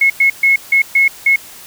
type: tone bursts at uneven times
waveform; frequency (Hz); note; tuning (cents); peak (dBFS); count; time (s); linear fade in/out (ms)
sine; 2179; C#7; -30; -7; 6; 0.01-0.1 / 0.2-0.3 / 0.43-0.56 / 0.72-0.82 / 0.95-1.08 / 1.26-1.36; 5
effects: white hiss -36 dBFS RMS until 1.66 s